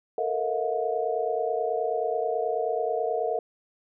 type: tone cluster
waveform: sine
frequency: 443.3 / 472.6 / 644 / 718 Hz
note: A4 / A#4 / E5 / F5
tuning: +13 / +24 / -41 / +48 cents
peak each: -30 dBFS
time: 0.18-3.39 s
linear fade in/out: 2 ms
effects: none